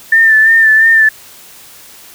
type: tone with vibrato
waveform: sine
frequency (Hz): 1782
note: A6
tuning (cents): +22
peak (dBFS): -4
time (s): 0.12-1.09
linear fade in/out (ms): 5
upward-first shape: sine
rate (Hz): 2.9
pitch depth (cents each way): 37
effects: white hiss -37 dBFS RMS until 2.14 s